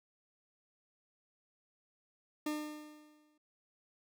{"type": "tone with exponential decay", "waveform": "40% pulse", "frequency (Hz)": 302, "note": "D4", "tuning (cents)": 48, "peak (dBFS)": -32, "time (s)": [2.46, 3.38], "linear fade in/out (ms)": 5, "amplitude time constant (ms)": 200, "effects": []}